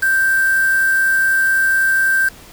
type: tone with quantisation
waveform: sine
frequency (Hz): 1568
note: G6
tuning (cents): 0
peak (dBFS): -12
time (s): 0.02-2.29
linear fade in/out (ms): 10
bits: 4
effects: pink hiss -41 dBFS RMS until 2.52 s